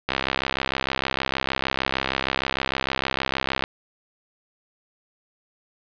click train, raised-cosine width 0.3 ms, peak -6 dBFS, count 237, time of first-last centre 0.09-3.639 s, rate 66.5 Hz, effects resampled to 11025 Hz + 8-bit

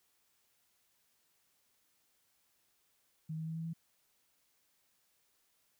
sine tone with pitch steps, 158.1 / 159.75 / 161.42 / 163.11 / 164.81 Hz, D#3 / D#3 / E3 / E3 / E3, +28 / +46 / -36 / -18 / 0 cents, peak -37 dBFS, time 3.29-3.735 s, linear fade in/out 10 ms, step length 89 ms, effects white hiss -75 dBFS RMS until 5.79 s

